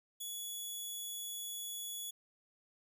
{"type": "tone", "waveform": "10% pulse", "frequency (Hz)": 3400, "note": "G#7", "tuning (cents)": 40, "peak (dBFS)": -33, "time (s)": [0.2, 2.11], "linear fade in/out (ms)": 10, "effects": []}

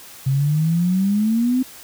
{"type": "exponential sweep", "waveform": "sine", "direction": "up", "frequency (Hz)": [131.5, 261.6], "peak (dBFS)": -15, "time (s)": [0.26, 1.63], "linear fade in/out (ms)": 10, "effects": ["white hiss -41 dBFS RMS until 1.83 s"]}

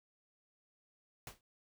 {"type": "noise with exponential decay", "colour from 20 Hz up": "pink", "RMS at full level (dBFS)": -43, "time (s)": [1.27, 1.41], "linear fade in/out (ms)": 2, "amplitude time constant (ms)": 29, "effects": []}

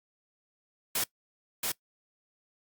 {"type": "noise with echo", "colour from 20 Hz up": "white", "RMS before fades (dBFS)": -29, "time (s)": [0.95, 1.04], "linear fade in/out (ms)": 5, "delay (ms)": 680, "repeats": 1, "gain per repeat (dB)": -2, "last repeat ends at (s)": 1.72, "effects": ["noise-tail reverb RT60 0.1 s tail -21 dB re dry", "Opus 48 kbps"]}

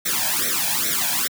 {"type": "noise with flanger", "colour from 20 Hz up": "white", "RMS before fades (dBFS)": -22, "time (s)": [0.05, 1.28], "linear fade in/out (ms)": 10, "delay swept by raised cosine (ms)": [0.51, 1.25], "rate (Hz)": 2.4, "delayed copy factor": 1, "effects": ["high-pass 150 Hz 12 dB/octave"]}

